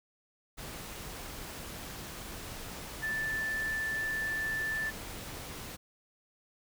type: tone in noise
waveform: sine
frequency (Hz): 1760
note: A6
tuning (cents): 0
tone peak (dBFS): -31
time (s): 3.02-4.91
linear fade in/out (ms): 20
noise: pink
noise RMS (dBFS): -43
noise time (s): 0.57-5.77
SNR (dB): +9
effects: none